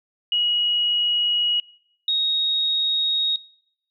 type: tone pair in turn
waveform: sine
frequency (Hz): 2903 / 3757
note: F#7 / A#7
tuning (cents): -34 / +13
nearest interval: major third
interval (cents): 447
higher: second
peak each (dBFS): -18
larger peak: neither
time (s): 0.32-1.6 / 2.08-3.36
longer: neither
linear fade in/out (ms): 2
effects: noise-tail reverb RT60 0.8 s tail -25 dB re dry